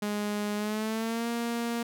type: tone with pitch glide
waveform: sawtooth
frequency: 207.7 to 234.5 Hz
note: G#3 to A#3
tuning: 0 to +11 cents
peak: -25 dBFS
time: 0.02-1.83 s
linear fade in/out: 5 ms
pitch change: +211 cents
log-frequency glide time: 0.56-1.28 s
effects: none